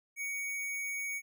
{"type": "tone with sample-and-hold", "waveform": "sine", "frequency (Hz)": 2246, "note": "C#7", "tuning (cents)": 22, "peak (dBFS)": -34, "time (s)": [0.16, 1.22], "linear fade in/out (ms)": 50, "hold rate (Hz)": 8820, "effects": []}